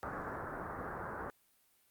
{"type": "low-pass noise", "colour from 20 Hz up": "white", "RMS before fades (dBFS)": -42, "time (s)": [0.03, 1.3], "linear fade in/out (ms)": 0, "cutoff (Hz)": 1600, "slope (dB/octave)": 48, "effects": ["white hiss -71 dBFS RMS until 1.9 s", "Opus 48 kbps"]}